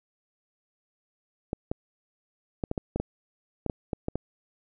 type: clicks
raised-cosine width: 2 ms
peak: -15 dBFS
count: 12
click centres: 1.531 / 1.715 / 2.638 / 2.714 / 2.778 / 2.96 / 3 / 3.663 / 3.698 / 3.932 / 4.084 / 4.156 s
effects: none